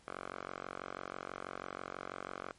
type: tone with band-pass filter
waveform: 5% pulse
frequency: 46.13 Hz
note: F#1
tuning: 4 cents flat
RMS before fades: -45 dBFS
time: 0.08-2.51 s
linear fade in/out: 0 ms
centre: 1100 Hz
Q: 1.8
effects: pink hiss -65 dBFS RMS until 2.58 s + MP3 48 kbps